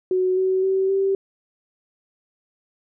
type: tone with pitch steps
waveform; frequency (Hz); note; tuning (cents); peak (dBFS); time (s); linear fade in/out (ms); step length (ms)
sine; 370 / 376.3 / 382.6 / 389.1; F#4 / F#4 / G4 / G4; 0 / +29 / -42 / -13; -17; 0.11-1.15; 2; 260
effects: none